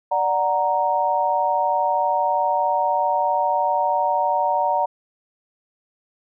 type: chord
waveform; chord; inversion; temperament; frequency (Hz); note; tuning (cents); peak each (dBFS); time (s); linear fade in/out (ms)
sine; D augmented; none; equal; 587.3 / 740 / 932.3; D5 / F#5 / A#5; 0 / 0 / 0; -24 / -22 / -20; 0.11-4.86; 10
effects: none